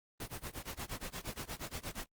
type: noise with tremolo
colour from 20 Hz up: pink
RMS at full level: -40 dBFS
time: 0.2-2.06 s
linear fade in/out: 2 ms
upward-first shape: sine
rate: 8.5 Hz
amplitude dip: 95%
effects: noise-tail reverb RT60 0.1 s tail -25 dB re dry + Opus 24 kbps